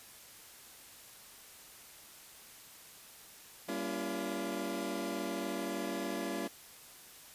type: chord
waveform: 25% pulse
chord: G diminished seventh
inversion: none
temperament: just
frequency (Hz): 196 / 235.2 / 282.2 / 338.7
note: G3 / Bb3 / Db4 / Fb4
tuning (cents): 0 / +16 / +31 / +47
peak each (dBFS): -38 / -39 / -37 / -36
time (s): 3.68-6.48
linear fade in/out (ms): 10
effects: white hiss -54 dBFS RMS until 7.34 s + resampled to 32000 Hz